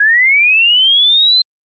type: linear sweep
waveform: sine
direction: up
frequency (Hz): 1633 to 4122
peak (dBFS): -5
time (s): 0-1.42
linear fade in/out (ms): 5
effects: Opus 32 kbps

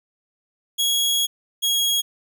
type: tone pair in turn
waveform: sawtooth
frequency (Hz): 3322 / 3303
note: G#7 / G#7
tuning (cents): 0 / -10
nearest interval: unison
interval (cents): 10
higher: first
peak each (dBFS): -15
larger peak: neither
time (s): 0.78-1.27 / 1.62-2.02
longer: first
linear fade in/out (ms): 20
effects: none

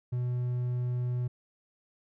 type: tone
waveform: triangle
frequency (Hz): 123.47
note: B2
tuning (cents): 0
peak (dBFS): -26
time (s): 0.12-1.28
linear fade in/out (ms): 10
effects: none

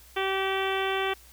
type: harmonic tone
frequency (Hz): 385.5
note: G4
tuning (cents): -29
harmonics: 1 / 2 / 3 / 4 / 5 / 6 / 7 / 8 / 9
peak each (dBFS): -29 / -32 / -34 / -35 / -36 / -37 / -37 / -38 / -39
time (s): 0.16-1.14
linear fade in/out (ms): 10
effects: added 60 Hz sine -54 dBFS peak until 1.32 s + white hiss -54 dBFS RMS until 1.32 s

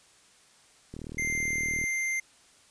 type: click train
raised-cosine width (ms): 3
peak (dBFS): -27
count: 36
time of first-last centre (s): 0.94-1.84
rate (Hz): 38.9
type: tone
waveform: square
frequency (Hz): 2093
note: C7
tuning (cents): 0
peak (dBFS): -28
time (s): 1.18-2.2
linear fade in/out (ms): 5
effects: white hiss -59 dBFS RMS until 2.7 s + resampled to 22050 Hz

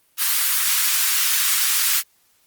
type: high-pass noise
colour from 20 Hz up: white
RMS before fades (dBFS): -19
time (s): 0.17-2.03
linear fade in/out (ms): 50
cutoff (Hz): 1200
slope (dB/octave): 24
effects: white hiss -61 dBFS RMS until 2.46 s + Opus 24 kbps

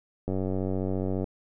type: click train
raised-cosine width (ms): 2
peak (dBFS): -17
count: 92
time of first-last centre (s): 0.28-1.242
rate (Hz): 94.6
effects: none

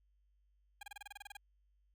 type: tone bursts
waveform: 15% pulse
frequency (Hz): 813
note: G#5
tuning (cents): -37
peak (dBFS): -40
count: 12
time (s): 0.81-1.37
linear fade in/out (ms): 5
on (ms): 21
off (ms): 28
effects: added 50 Hz sine -70 dBFS peak until 1.94 s

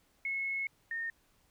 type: tone pair in turn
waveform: sine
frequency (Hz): 2184 / 1833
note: C#7 / A#6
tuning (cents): -26 / -30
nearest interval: minor third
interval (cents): 304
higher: first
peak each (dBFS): -32 / -34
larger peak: first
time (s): 0.25-0.67 / 0.91-1.1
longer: first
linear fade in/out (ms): 2
effects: pink hiss -70 dBFS RMS until 1.5 s

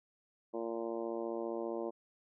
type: harmonic tone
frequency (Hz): 115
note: A#2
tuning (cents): -23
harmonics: 2 / 3 / 4 / 5 / 6 / 7 / 8 / 9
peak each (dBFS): -46 / -39 / -42 / -42 / -48 / -52 / -51 / -53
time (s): 0.53-1.91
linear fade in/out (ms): 20
effects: none

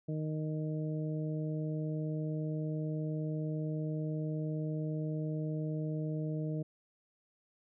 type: harmonic tone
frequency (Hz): 154.8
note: D#3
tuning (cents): -9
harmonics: 1 / 2 / 3 / 4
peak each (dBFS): -34 / -40 / -44 / -46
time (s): 0.08-6.63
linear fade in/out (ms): 10
effects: none

